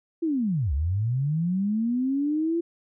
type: linear two-way sweep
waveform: sine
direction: down then up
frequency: 343 to 65 to 343 Hz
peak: -22 dBFS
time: 0.22-2.61 s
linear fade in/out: 10 ms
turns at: 0.73 s
effects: none